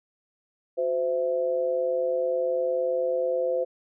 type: tone with amplitude modulation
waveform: sine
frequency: 515 Hz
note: C5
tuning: 28 cents flat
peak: -19 dBFS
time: 0.77-3.65 s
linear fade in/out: 20 ms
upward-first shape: sine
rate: 149 Hz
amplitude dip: 80%
effects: none